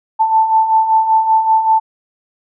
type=beating tone pair; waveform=sine; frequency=880 / 885.2 Hz; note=A5 / A5; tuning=0 / +10 cents; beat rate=5.2 Hz; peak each=-17 / -10 dBFS; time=0.19-1.8 s; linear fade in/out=20 ms; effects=none